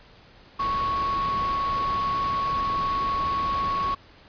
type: tone in noise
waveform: sine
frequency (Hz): 1108.7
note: C#6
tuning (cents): 0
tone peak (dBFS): -23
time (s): 0.59-3.95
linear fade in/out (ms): 10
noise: pink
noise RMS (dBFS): -34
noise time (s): 0.59-3.95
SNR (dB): +8
effects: pink hiss -52 dBFS RMS until 4.28 s + resampled to 11025 Hz